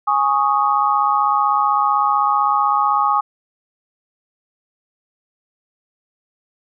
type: chord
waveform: sine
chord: Ab suspended fourth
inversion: none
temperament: equal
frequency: 830.6 / 1108.7 / 1244.5 Hz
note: Ab5 / Db6 / Eb6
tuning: 0 / 0 / 0 cents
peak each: -18 dBFS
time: 0.07-3.21 s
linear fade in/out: 10 ms
effects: none